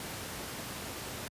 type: noise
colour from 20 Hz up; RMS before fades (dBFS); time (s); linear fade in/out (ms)
pink; -40; 0-1.28; 2
effects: high-pass 80 Hz 12 dB/octave + resampled to 32000 Hz